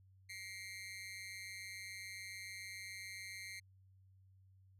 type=tone with amplitude modulation; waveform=sawtooth; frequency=2110 Hz; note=C7; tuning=14 cents sharp; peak=-39 dBFS; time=0.29-3.6 s; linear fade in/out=10 ms; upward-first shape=sine; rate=193 Hz; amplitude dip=95%; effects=added 95 Hz sine -63 dBFS peak until 4.79 s + low-pass 12000 Hz 12 dB/octave

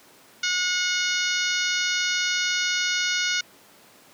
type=harmonic tone; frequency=726 Hz; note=F#5; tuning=33 cents flat; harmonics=2 / 3 / 4 / 5 / 6 / 7 / 8 / 9; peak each=-27 / -29 / -30 / -31 / -32 / -32 / -33 / -34 dBFS; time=0.43-3.41 s; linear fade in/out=5 ms; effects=pink hiss -52 dBFS RMS until 4.13 s + high-pass 200 Hz 12 dB/octave

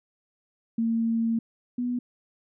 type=tone pair in turn; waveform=sine; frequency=228.1 / 245.2 Hz; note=A#3 / B3; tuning=-37 / -12 cents; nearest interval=minor second; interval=125 cents; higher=second; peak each=-22 / -25 dBFS; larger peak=first; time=0.78-1.39 / 1.78-1.99 s; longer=first; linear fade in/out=5 ms; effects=none

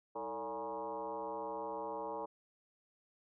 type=tone with frequency modulation; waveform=sine; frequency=700 Hz; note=F5; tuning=4 cents sharp; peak=-38 dBFS; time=0.15-2.26 s; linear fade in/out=10 ms; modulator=126 Hz; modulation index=2.7; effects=none

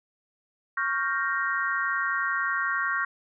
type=chord; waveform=sine; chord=G half-diminished seventh; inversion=second; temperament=equal; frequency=1108.7 / 1396.9 / 1568 / 1864.7 Hz; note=Db6 / F6 / G6 / Bb6; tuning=0 / 0 / 0 / 0 cents; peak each=-30 dBFS; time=0.77-3.05 s; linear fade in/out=5 ms; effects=none

